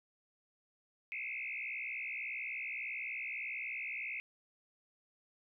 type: tone with frequency modulation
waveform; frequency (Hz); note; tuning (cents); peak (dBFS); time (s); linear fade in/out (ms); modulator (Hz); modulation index
sine; 2349; D7; 0; -38; 1.12-4.2; 0; 61.7; 4.2
effects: none